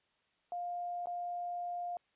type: tone with dropouts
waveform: sine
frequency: 704 Hz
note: F5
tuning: 14 cents sharp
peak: -36 dBFS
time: 0.52-1.97 s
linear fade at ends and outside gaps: 1 ms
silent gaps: 1.058-1.07 s
effects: white hiss -75 dBFS RMS until 2.15 s + resampled to 8000 Hz